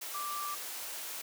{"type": "tone in noise", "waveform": "sine", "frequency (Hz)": 1174.7, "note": "D6", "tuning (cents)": 0, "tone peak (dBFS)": -36, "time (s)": [0.14, 0.55], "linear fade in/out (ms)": 10, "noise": "white", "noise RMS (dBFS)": -41, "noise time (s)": [0.01, 1.22], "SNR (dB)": 2, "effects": ["high-pass 400 Hz 12 dB/octave"]}